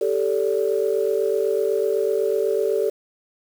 sine chord, G suspended second, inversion none, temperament equal with one note detuned, 392 / 440 / 575.2 Hz, G4 / A4 / D5, 0 / 0 / -36 cents, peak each -22 / -21 / -25 dBFS, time 0.01-2.9 s, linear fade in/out 5 ms, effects tanh soft clip ceiling -9 dBFS + 7-bit

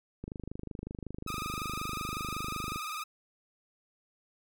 click train, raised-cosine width 3 ms, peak -26 dBFS, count 65, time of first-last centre 0.24-2.76 s, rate 25.4 Hz
sawtooth tone with vibrato, 1244.5 Hz, D#6, in tune, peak -32 dBFS, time 1.27-3.04 s, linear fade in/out 10 ms, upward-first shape square, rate 20 Hz, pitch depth 56 cents each way
effects none

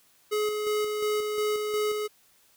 square tone with tremolo, 422.8 Hz, G#4, 31 cents sharp, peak -25 dBFS, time 0.31-2.08 s, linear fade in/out 20 ms, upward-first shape square, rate 2.8 Hz, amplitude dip 35%, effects white hiss -62 dBFS RMS until 2.56 s

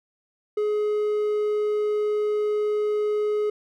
triangle tone with hard clipping, 420.9 Hz, G#4, 23 cents sharp, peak -22 dBFS, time 0.57-3.5 s, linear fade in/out 5 ms, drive 6 dB, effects none

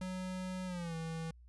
square tone with pitch glide, 185 to 162.92 Hz, F#3 to E3, 0 to -20 cents, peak -39 dBFS, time 0.01-1.31 s, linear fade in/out 5 ms, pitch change -220 cents, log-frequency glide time 0.66-0.95 s, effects added 60 Hz sine -55 dBFS peak until 1.48 s + resampled to 24000 Hz

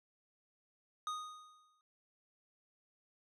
square tone with exponential decay, 1241 Hz, D#6, 5 cents flat, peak -36 dBFS, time 1.07-1.81 s, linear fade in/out 1 ms, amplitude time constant 160 ms, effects low-pass 7000 Hz 12 dB/octave

